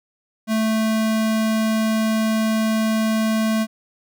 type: tone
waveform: square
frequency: 220 Hz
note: A3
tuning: in tune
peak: -18 dBFS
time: 0.47-3.67 s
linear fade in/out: 50 ms
effects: none